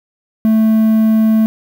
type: tone with quantisation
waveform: triangle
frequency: 220 Hz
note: A3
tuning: in tune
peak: -6 dBFS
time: 0.45-1.46 s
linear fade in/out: 0 ms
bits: 6
effects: none